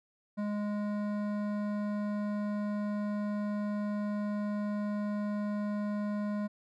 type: tone with hard clipping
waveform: triangle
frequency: 207.4 Hz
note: G#3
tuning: 2 cents flat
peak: -33 dBFS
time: 0.37-6.48 s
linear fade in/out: 20 ms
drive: 17 dB
effects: none